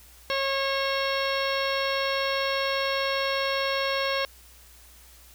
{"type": "harmonic tone", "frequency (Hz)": 545, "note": "C#5", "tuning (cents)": -29, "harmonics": [1, 2, 3, 4, 5, 6, 7, 8, 10], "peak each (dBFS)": [-28, -31, -33, -34, -35, -36, -36, -37, -38], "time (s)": [0.3, 4.25], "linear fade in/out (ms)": 0, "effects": ["added 60 Hz sine -53 dBFS peak until 5.34 s", "white hiss -53 dBFS RMS until 5.34 s"]}